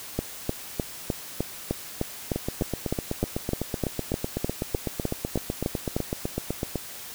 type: two click trains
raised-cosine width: 2 ms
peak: -11 / -13 dBFS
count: 20 / 36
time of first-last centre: 0.19-5.965 / 2.36-6.757 s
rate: 3.29 / 7.96 Hz
effects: white hiss -40 dBFS RMS until 7.14 s